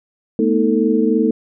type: tone cluster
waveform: sine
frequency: 217.7 / 240.9 / 315.4 / 444.5 Hz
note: A3 / B3 / D#4 / A4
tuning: -18 / -43 / +24 / +18 cents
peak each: -18 dBFS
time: 0.39-1.31 s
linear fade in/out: 2 ms
effects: none